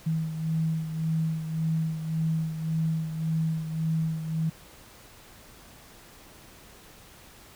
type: beating tone pair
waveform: sine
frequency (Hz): 160 / 161.8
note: D#3 / E3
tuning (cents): +49 / -32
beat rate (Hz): 1.8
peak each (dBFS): -26 / -33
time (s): 0.06-4.5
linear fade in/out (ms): 10
effects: pink hiss -51 dBFS RMS until 7.55 s